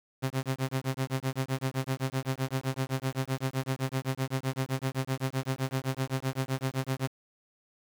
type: tone with tremolo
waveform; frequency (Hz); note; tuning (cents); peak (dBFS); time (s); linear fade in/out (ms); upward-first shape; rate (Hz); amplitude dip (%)
sawtooth; 132.3; C3; +20; -22; 0.22-7.08; 20; sine; 7.8; 100
effects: 8-bit